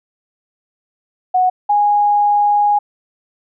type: tone pair in turn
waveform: sine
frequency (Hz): 737 / 824.9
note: F#5 / G#5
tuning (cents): -7 / -12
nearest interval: major second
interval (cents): 195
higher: second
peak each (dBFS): -10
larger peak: neither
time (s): 1.34-1.5 / 1.69-2.79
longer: second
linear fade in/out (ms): 10
effects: none